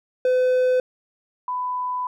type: tone pair in turn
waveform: triangle / sine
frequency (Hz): 507 / 998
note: B4 / B5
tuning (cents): +45 / +18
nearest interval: octave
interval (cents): 1173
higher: second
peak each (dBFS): -14 / -23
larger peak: first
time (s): 0.25-0.8 / 1.48-2.07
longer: second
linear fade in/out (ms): 2
effects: none